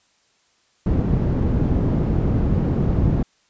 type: low-pass noise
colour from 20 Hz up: white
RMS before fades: -19 dBFS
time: 0.86-3.23 s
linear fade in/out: 5 ms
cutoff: 190 Hz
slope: 12 dB/octave
effects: white hiss -62 dBFS RMS until 3.49 s + resampled to 16000 Hz